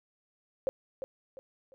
sine tone with echo, 529 Hz, C5, 19 cents sharp, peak -25 dBFS, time 0.67-0.69 s, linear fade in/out 0 ms, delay 350 ms, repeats 3, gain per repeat -9 dB, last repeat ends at 1.74 s, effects none

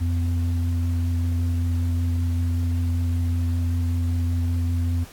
sine tone pair together, 86.1 / 253.1 Hz, F2 / B3, -24 / +43 cents, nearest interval octave + perfect fifth, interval 1867 cents, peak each -20 / -31 dBFS, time 0-5.05 s, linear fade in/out 20 ms, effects pink hiss -46 dBFS RMS until 5.12 s + AAC 64 kbps

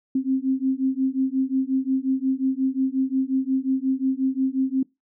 sine beating tone pair, 261.6 / 267.2 Hz, C4 / C4, 0 / +36 cents, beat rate 5.6 Hz, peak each -23 dBFS, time 0.15-4.83 s, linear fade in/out 5 ms, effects noise-tail reverb RT60 0.2 s tail -23 dB re dry

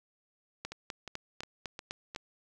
two click trains, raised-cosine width 0.2 ms, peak -24 / -20 dBFS, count 5 / 7, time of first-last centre 0.72-2.149 / 0.65-2.161 s, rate 2.8 / 3.97 Hz, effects none

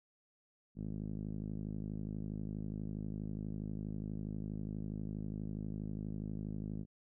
5% pulse tone with low-pass filter, 52.3 Hz, G#1, 13 cents sharp, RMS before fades -41 dBFS, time 0.75-6.86 s, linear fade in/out 50 ms, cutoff 200 Hz, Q 1.8, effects none

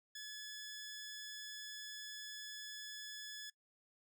15% pulse tone, 1710 Hz, A6, 50 cents flat, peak -40 dBFS, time 0.15-3.5 s, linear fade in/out 5 ms, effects noise-tail reverb RT60 0.1 s tail -23 dB re dry

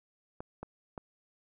clicks, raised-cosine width 1 ms, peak -26 dBFS, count 3, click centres 0.405 / 0.63 / 0.978 s, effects none

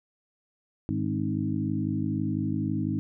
harmonic tone with a mistuned harmonic, 52 Hz, G#1, 3 cents sharp, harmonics 2 / 3 / 4 / 5 / 6, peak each -32 / -32 / -32 / -32 / -32 dBFS, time 0.89-2.99 s, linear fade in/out 0 ms, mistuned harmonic 5, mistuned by +40 cents, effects none

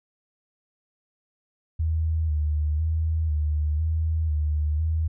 sine tone with vibrato, 77.78 Hz, D#2, in tune, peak -21 dBFS, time 1.79-5.08 s, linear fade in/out 10 ms, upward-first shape square, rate 1 Hz, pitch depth 49 cents each way, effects none

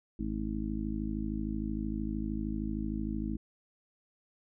harmonic tone, 53.1 Hz, G#1, 39 cents sharp, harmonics 1 / 2 / 3 / 4 / 5 / 6, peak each -37 / -44 / -43 / -36 / -40 / -39 dBFS, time 0.19-3.37 s, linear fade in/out 5 ms, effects none

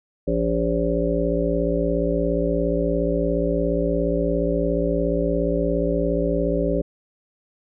harmonic tone, 57.1 Hz, A#1, 35 cents flat, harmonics 1 / 3 / 5 / 7 / 9 / 10, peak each -26 / -26 / -26 / -26 / -26 / -26 dBFS, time 0.27-6.82 s, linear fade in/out 10 ms, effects none

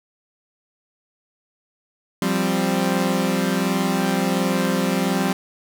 sawtooth chord, F suspended second, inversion none, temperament equal, 174.61 / 196 / 261.6 Hz, F3 / G3 / C4, 0 / 0 / 0 cents, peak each -20 / -18 / -20 dBFS, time 2.22-5.33 s, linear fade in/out 2 ms, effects none

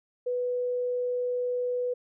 sine tone, 493.9 Hz, B4, in tune, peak -26 dBFS, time 0.26-1.94 s, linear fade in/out 10 ms, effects none

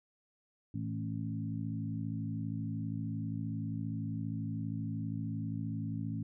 harmonic tone with a mistuned harmonic, 55 Hz, A1, in tune, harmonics 2 / 3 / 4 / 5, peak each -38 / -40 / -41 / -42 dBFS, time 0.74-6.23 s, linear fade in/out 5 ms, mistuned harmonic 3, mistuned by -24 cents, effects none

